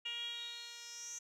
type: tone with band-pass filter sweep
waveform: 10% pulse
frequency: 472.4 Hz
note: A#4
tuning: 23 cents sharp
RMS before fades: -45 dBFS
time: 0.05-1.19 s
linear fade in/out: 10 ms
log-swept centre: 2900 to 6300 Hz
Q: 9.1
effects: none